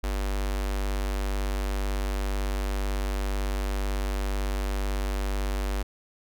square tone with notch filter, 49 Hz, G1, in tune, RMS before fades -28 dBFS, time 0.03-5.83 s, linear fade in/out 10 ms, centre 110 Hz, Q 0.51, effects none

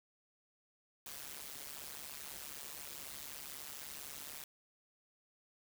white noise with amplitude modulation, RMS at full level -44 dBFS, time 1.06-4.44 s, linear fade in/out 2 ms, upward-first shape sine, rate 144 Hz, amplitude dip 90%, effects none

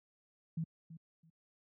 sine tone with echo, 162.6 Hz, E3, 23 cents flat, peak -33 dBFS, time 0.57-0.64 s, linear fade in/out 5 ms, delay 330 ms, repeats 2, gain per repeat -14 dB, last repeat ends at 1.3 s, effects high-pass 100 Hz 12 dB/octave

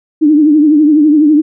sine tone with vibrato, 301.6 Hz, D4, 46 cents sharp, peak -4 dBFS, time 0.21-1.42 s, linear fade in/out 20 ms, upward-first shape triangle, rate 12 Hz, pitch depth 100 cents each way, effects none

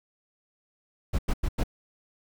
brown noise bursts, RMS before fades -24 dBFS, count 4, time 1.13-1.637 s, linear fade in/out 10 ms, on 57 ms, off 93 ms, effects none

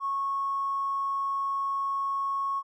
triangle tone with tanh clipping, 1100 Hz, C#6, 14 cents flat, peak -26 dBFS, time 0-2.63 s, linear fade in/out 50 ms, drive 2 dB, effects none

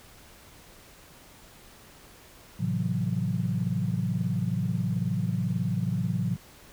sine chord, F# half-diminished seventh, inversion first, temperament just, 111 / 133.2 / 166.5 / 185 Hz, A2 / C3 / E3 / F#3, +16 / +31 / +18 / 0 cents, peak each -30 / -31 / -30 / -30 dBFS, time 2.59-6.37 s, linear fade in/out 20 ms, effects tanh soft clip ceiling -15 dBFS + pink hiss -52 dBFS RMS until 6.72 s

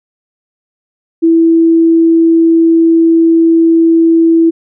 sine tone, 329.6 Hz, E4, in tune, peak -4 dBFS, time 1.22-4.51 s, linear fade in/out 20 ms, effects none

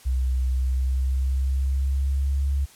sine tone with pitch glide, 64.1 to 69.5 Hz, C2 to C#2, -35 to +5 cents, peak -20 dBFS, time 0.05-2.66 s, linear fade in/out 20 ms, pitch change +140 cents, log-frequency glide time 0.52-2.51 s, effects white hiss -51 dBFS RMS until 2.75 s + low-pass 12000 Hz 12 dB/octave

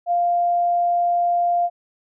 sine tone, 698 Hz, F5, 1 cent flat, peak -16 dBFS, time 0.06-1.7 s, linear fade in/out 50 ms, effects none

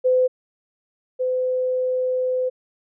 sine tone pair in turn, 509 / 509 Hz, C5 / C5, -48 / -48 cents, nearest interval unison, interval 0 cents, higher neither, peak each -14 / -19 dBFS, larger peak first, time 0.04-0.28 / 1.19-2.5 s, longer second, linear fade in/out 20 ms, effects none

